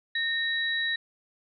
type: tone pair together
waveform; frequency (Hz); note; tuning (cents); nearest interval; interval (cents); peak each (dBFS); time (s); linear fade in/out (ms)
sine; 1837 / 3892; A#6 / B7; -26 / -26; octave + minor second; 1300; -27 / -30; 0.15-0.96; 5
effects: none